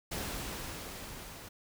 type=noise with level ramp; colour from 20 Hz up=pink; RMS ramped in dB=-37 to -48 dBFS; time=0.11-1.49 s; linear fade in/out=10 ms; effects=none